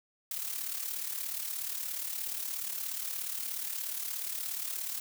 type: noise with amplitude modulation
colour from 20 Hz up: blue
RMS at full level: -34 dBFS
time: 0.31-5 s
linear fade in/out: 2 ms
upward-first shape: sine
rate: 36.9 Hz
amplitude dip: 60%
effects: none